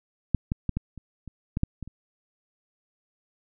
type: clicks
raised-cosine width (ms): 5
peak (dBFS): -8 / -13 / -13 / -14 / -28 / -27 / -14 / -10 / -22 / -29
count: 10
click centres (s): 0.347 / 0.519 / 0.693 / 0.77 / 0.977 / 1.277 / 1.571 / 1.634 / 1.827 / 1.876
effects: none